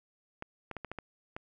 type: clicks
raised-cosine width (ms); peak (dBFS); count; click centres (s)
0.5; -24; 7; 0.424 / 0.713 / 0.767 / 0.847 / 0.916 / 0.987 / 1.365
effects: none